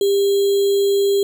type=tone with sample-and-hold; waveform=sine; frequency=398.2 Hz; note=G4; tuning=27 cents sharp; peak=-13 dBFS; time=0.01-1.23 s; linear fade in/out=2 ms; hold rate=3675 Hz; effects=none